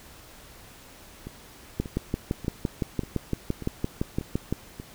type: two click trains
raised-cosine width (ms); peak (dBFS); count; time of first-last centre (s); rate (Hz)
3; -23 / -12; 7 / 17; 1.27-4.799 / 1.8-4.526; 1.7 / 5.87
effects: pink hiss -49 dBFS RMS until 4.94 s